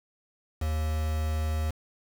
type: tone with quantisation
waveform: triangle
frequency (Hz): 77.78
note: D#2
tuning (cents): 0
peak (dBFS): -24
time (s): 0.61-1.71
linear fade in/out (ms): 10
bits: 6
effects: none